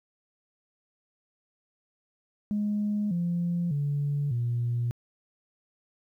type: tone with pitch steps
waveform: sine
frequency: 208.1 / 172.98 / 143.79 / 119.52 Hz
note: G#3 / F3 / D3 / A#2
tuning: +4 / -16 / -36 / +44 cents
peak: -24 dBFS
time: 2.51-4.91 s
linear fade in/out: 0 ms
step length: 600 ms
effects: tanh soft clip ceiling -21 dBFS + 11-bit